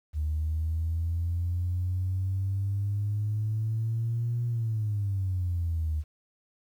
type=exponential two-way sweep; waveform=sine; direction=up then down; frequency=75.4 to 119.8 to 75.4 Hz; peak=-25 dBFS; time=0.13-6.04 s; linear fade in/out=50 ms; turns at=4.45 s; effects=tanh soft clip ceiling -21 dBFS + 10-bit